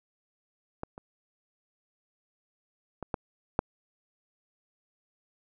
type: clicks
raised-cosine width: 1 ms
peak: -20 / -29 / -22 / -15 / -9 dBFS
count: 5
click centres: 0.834 / 0.979 / 3.027 / 3.142 / 3.591 s
effects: none